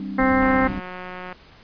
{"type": "chord", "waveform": "sine", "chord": "G suspended fourth", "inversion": "none", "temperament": "equal", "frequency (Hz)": [196, 261.6, 293.7], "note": ["G3", "C4", "D4"], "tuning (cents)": [0, 0, 0], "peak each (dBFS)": [-29, -34, -34], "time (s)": [0, 0.8], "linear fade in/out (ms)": 2}
{"type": "harmonic tone", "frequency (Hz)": 262.3, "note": "C4", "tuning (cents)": 4, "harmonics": [1, 2, 3, 4, 5, 6, 7, 8], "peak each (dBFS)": [-20, -23, -25, -26, -27, -28, -28, -29], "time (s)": [0.18, 0.68], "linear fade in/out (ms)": 10}
{"type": "noise", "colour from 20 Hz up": "brown", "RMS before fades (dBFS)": -32, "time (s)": [0.19, 0.79], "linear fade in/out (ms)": 5}
{"type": "click train", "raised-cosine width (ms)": 0.5, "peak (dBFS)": -20, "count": 166, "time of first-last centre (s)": [0.42, 1.327], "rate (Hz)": 182}
{"effects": ["pink hiss -49 dBFS RMS until 1.63 s", "resampled to 11025 Hz"]}